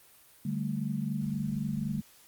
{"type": "chord", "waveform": "sine", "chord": "D suspended fourth", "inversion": "none", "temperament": "equal", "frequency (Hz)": [146.83, 196, 220], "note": ["D3", "G3", "A3"], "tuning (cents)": [0, 0, 0], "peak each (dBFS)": -34, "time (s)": [0.45, 2.01], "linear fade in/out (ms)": 5, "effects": ["white hiss -58 dBFS RMS until 2.27 s", "Opus 32 kbps"]}